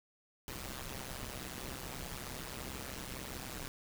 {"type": "noise with amplitude modulation", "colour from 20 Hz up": "pink", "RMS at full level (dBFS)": -40, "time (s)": [0.48, 3.68], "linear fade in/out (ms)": 0, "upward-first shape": "sine", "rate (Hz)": 131, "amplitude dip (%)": 90, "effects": []}